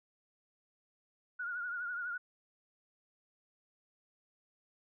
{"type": "tone with vibrato", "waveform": "sine", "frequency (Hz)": 1437, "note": "F6", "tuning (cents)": 49, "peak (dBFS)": -36, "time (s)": [1.39, 2.18], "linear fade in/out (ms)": 10, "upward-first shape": "triangle", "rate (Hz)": 12, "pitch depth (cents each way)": 71, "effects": []}